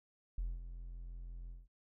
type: tone with ADSR envelope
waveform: triangle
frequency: 42.92 Hz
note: F1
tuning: 29 cents flat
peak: -30 dBFS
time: 0.38-1.68 s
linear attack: 3 ms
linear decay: 210 ms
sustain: -12 dB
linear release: 190 ms
effects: tanh soft clip ceiling -32 dBFS